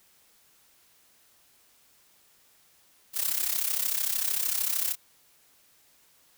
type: noise with amplitude modulation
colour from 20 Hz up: blue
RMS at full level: -25 dBFS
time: 3.13-4.96 s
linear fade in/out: 50 ms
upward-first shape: sine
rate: 33.2 Hz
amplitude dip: 75%
effects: white hiss -62 dBFS RMS until 6.37 s

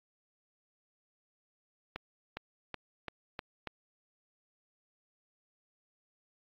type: accelerating click train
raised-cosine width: 0.3 ms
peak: -21 dBFS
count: 6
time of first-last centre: 1.96-3.673 s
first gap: 410 ms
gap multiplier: 0.91
effects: low-pass 4000 Hz 12 dB/octave + AAC 48 kbps

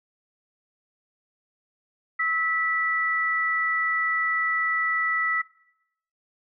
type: tone pair together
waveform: sine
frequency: 1300 / 1962.7 Hz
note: E6 / B6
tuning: -24 / -11 cents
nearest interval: perfect fifth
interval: 713 cents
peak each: -27 / -23 dBFS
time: 2.19-5.42 s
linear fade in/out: 10 ms
effects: noise-tail reverb RT60 0.8 s tail -19 dB re dry

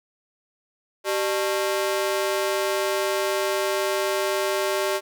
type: ring-modulated tone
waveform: sawtooth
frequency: 493.9 Hz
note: B4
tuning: in tune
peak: -15 dBFS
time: 1.04-5.01 s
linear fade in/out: 50 ms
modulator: 108 Hz
effects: none

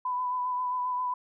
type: tone with vibrato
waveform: sine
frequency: 998 Hz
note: B5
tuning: 18 cents sharp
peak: -27 dBFS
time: 0.05-1.14 s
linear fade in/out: 5 ms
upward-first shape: sine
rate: 7.5 Hz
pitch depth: 21 cents each way
effects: none

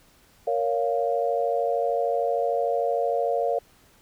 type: chord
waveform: sine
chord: Bb minor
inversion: none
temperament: just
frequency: 466.2 / 559.4 / 699.2 Hz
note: Bb4 / Db5 / F5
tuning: 0 / +16 / +2 cents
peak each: -26 dBFS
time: 0.47-3.59 s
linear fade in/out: 5 ms
effects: pink hiss -58 dBFS RMS until 4.01 s

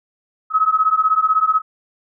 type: beating tone pair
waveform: sine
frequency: 1272 / 1288 Hz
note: D#6 / E6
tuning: +38 / -41 cents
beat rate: 16 Hz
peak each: -16 dBFS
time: 0.5-1.62 s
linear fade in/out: 50 ms
effects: none

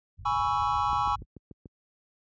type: low-pass noise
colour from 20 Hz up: pink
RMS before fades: -37 dBFS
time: 0.17-1.25 s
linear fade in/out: 50 ms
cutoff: 110 Hz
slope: 24 dB/octave
type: chord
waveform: triangle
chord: C# minor seventh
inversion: second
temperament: equal with one note detuned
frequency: 830.6 / 987.8 / 1113.9 / 1318.5 Hz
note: G#5 / B5 / C#6 / E6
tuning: 0 / 0 / +8 / 0 cents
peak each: -27 / -29 / -27 / -30 dBFS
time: 0.25-1.16 s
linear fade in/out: 10 ms
type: click train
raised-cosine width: 3 ms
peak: -31 dBFS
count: 6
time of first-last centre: 0.93-1.658 s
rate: 6.87 Hz
effects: high-pass 60 Hz 12 dB/octave + resampled to 16000 Hz

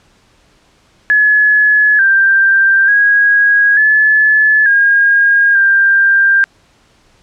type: tone with pitch steps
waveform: sine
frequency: 1702 / 1579 / 1648 / 1723 / 1625 / 1589 Hz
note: G#6 / G6 / G#6 / A6 / G#6 / G6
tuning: +42 / +12 / -14 / -37 / -38 / +23 cents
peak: -6 dBFS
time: 1.1-6.44 s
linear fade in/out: 0 ms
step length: 890 ms
effects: pink hiss -51 dBFS RMS until 7.22 s + low-pass 7000 Hz 12 dB/octave

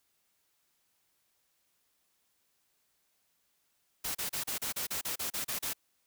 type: noise bursts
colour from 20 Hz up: white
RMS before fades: -35 dBFS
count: 12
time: 4.04-5.734 s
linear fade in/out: 10 ms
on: 110 ms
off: 34 ms
effects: white hiss -75 dBFS RMS until 6.06 s

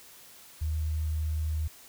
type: tone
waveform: sine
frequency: 77.78 Hz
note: D#2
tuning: in tune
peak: -27 dBFS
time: 0.61-1.68 s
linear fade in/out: 10 ms
effects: white hiss -52 dBFS RMS until 1.88 s

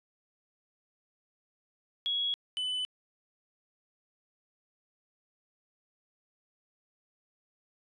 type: tone pair in turn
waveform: sine / triangle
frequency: 3334 / 3004 Hz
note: G#7 / F#7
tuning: +6 / +26 cents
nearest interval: major second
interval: 180 cents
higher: first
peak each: -28 / -29 dBFS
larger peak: first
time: 2.06-2.34 / 2.57-2.85 s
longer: neither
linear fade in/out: 0 ms
effects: resampled to 24000 Hz

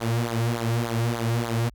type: tone with flanger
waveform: sawtooth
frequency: 116.54 Hz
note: A#2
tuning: in tune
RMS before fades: -25 dBFS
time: 0-1.7 s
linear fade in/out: 20 ms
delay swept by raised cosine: 0.36 to 4.06 ms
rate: 3.4 Hz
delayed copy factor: -0.8
effects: added 50 Hz sine -47 dBFS peak until 1.74 s

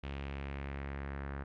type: tone with low-pass filter sweep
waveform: sawtooth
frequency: 69.3 Hz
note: C#2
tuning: in tune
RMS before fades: -41 dBFS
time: 0.03-1.44 s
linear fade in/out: 10 ms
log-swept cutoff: 2900 to 1600 Hz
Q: 2.4
effects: none

